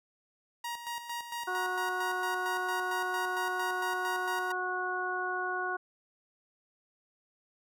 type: tone with tremolo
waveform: sawtooth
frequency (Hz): 946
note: A#5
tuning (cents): +25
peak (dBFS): -31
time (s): 0.64-4.52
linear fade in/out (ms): 5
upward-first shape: square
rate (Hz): 4.4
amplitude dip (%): 60
type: harmonic tone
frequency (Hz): 366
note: F#4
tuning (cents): -19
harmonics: 1 / 2 / 3 / 4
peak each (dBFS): -38 / -37 / -37 / -34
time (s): 1.47-5.77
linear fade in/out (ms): 10
effects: none